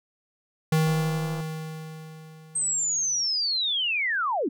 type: tone with exponential decay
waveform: square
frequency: 158 Hz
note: D#3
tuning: 27 cents sharp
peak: -19 dBFS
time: 0.72-3.25 s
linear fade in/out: 5 ms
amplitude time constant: 550 ms
type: click train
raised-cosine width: 1 ms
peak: -27 dBFS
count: 92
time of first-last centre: 0.87-1.405 s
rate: 170 Hz
type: linear sweep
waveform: sine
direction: down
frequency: 8372 to 226.7 Hz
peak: -23 dBFS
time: 2.55-4.49 s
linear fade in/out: 10 ms
effects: none